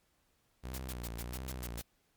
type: tone with vibrato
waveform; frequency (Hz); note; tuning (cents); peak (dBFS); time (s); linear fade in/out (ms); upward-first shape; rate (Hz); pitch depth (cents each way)
sawtooth; 61.1; B1; -18; -36; 0.63-1.82; 20; sine; 1.5; 110
type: noise bursts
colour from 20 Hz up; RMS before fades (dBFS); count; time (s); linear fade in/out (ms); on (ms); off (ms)
white; -44; 8; 0.74-1.814; 0; 38; 110
effects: pink hiss -74 dBFS RMS until 2.16 s + MP3 96 kbps